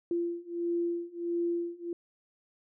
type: beating tone pair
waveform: sine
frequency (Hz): 342.5 / 344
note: F4 / F4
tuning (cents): -34 / -26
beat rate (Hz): 1.5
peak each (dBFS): -33 / -32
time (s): 0.11-1.93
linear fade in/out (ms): 2
effects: none